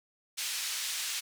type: band-pass noise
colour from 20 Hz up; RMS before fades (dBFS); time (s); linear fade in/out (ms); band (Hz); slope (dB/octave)
pink; -35; 0.37-1.21; 20; 2900 to 10000; 12
effects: none